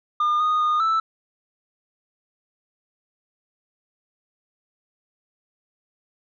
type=tone with pitch steps; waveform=sine; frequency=1210 / 1236 / 1226 / 1319 Hz; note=D#6 / D#6 / D#6 / E6; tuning=-49 / -12 / -26 / +1 cents; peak=-15 dBFS; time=0.2-1 s; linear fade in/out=5 ms; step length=200 ms; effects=tanh soft clip ceiling -17 dBFS